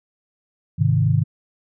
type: chord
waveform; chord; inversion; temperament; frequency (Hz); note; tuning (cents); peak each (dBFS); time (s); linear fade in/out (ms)
sine; Ab major; none; equal; 103.83 / 130.81 / 155.56; Ab2 / C3 / Eb3; 0 / 0 / 0; -19; 0.78-1.24; 20
effects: none